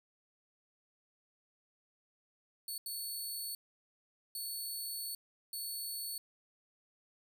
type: tone bursts at uneven times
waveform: 10% pulse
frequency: 4435 Hz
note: C#8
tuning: in tune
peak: -32 dBFS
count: 4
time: 2.68-2.78 / 2.86-3.55 / 4.35-5.15 / 5.53-6.18 s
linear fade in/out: 2 ms
effects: none